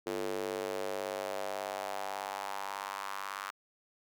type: tone with high-pass filter sweep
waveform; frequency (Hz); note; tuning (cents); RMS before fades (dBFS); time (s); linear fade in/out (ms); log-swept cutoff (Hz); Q
square; 49.12; G1; +4; -38; 0.06-3.51; 10; 380 to 1200; 3
effects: none